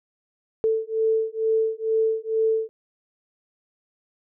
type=beating tone pair; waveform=sine; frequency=442.3 / 444.5 Hz; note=A4 / A4; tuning=+9 / +18 cents; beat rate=2.2 Hz; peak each=-23 dBFS; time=0.64-2.69 s; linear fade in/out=0 ms; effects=none